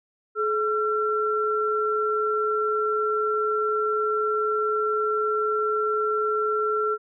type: tone pair together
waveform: sine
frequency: 427.1 / 1356 Hz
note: G#4 / E6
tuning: +48 / +49 cents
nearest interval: octave + minor sixth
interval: 2001 cents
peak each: -24 dBFS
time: 0.35-6.98 s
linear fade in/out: 50 ms
effects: none